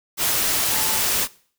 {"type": "tone in noise", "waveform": "sine", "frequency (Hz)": 880, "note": "A5", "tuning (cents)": 0, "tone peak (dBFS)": -32, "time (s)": [0.71, 1.02], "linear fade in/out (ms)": 50, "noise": "white", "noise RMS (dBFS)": -21, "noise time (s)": [0.17, 1.28], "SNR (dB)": -14, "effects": ["noise-tail reverb RT60 0.5 s tail -21 dB re dry"]}